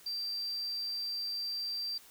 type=tone; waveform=triangle; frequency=4699 Hz; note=D8; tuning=in tune; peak=-32 dBFS; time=0.06-1.98 s; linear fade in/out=5 ms; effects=tanh soft clip ceiling -29 dBFS + white hiss -57 dBFS RMS until 2.1 s